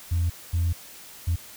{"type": "tone bursts at uneven times", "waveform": "sine", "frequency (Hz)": 85.1, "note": "F2", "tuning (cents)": -44, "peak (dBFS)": -19, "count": 3, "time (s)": [[0.11, 0.3], [0.53, 0.73], [1.27, 1.36]], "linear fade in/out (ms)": 10, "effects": ["tanh soft clip ceiling -18 dBFS", "white hiss -45 dBFS RMS until 1.56 s"]}